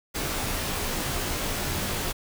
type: noise with comb filter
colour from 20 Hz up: pink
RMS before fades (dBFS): -29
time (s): 0.14-2.13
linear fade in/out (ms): 20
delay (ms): 18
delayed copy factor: -0.75
effects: none